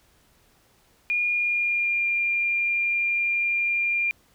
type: tone with pitch glide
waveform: sine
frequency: 2428 to 2396 Hz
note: D#7 to D7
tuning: -43 to +34 cents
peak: -21 dBFS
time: 1.1-4.11 s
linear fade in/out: 0 ms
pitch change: -23 cents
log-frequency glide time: 1.28-2.07 s
effects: pink hiss -61 dBFS RMS until 4.34 s